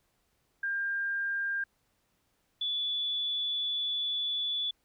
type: tone pair in turn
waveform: sine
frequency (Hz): 1600 / 3448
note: G6 / A7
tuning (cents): +35 / -36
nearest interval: octave + minor second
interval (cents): 1329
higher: second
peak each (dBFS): -29 / -29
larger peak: neither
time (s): 0.63-1.64 / 2.61-4.71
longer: second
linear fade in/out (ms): 5
effects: pink hiss -74 dBFS RMS until 4.84 s